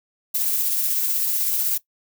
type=noise with tremolo; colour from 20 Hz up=violet; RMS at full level=-21 dBFS; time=0.34-1.78 s; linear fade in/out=10 ms; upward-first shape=sine; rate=16 Hz; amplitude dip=25%; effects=noise-tail reverb RT60 0.1 s tail -18 dB re dry